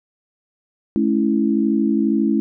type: chord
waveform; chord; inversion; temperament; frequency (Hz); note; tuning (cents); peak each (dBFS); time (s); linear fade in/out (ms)
sine; A major; none; equal with one note detuned; 215.1 / 277.2 / 329.6; A3 / C#4 / E4; -39 / 0 / 0; -18 / -20 / -20; 0.96-2.4; 0
effects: none